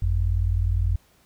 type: tone pair together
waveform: sine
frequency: 50.42 / 90.2 Hz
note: G1 / F#2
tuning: +49 / -44 cents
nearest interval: minor seventh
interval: 1007 cents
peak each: -22 dBFS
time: 0.02-0.96 s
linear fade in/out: 5 ms
effects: pink hiss -60 dBFS RMS until 1.25 s